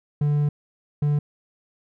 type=tone pair in turn; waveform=triangle; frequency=146.83 / 146.83 Hz; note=D3 / D3; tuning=0 / 0 cents; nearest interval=unison; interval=0 cents; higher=neither; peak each=-16 dBFS; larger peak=neither; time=0.21-0.49 / 1.02-1.19 s; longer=first; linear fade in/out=5 ms; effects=none